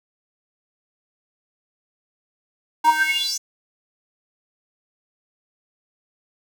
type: tone with high-pass filter sweep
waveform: square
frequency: 311.1 Hz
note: D#4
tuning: in tune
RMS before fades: -20 dBFS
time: 2.84-3.38 s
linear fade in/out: 10 ms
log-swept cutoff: 780 to 6500 Hz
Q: 9.8
effects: none